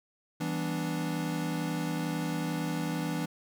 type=chord; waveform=square; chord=E minor seventh; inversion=none; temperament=equal; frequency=164.81 / 196 / 246.9 / 293.7 Hz; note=E3 / G3 / B3 / D4; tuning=0 / 0 / 0 / 0 cents; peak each=-34 / -40 / -39 / -36 dBFS; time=0.4-3.26 s; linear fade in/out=10 ms; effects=none